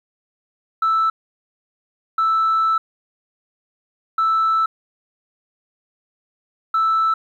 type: tone bursts at uneven times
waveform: sine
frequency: 1318.5 Hz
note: E6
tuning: in tune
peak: -13 dBFS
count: 4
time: 0.82-1.1 / 2.18-2.78 / 4.18-4.66 / 6.74-7.14 s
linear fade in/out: 5 ms
effects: tanh soft clip ceiling -12 dBFS + 9-bit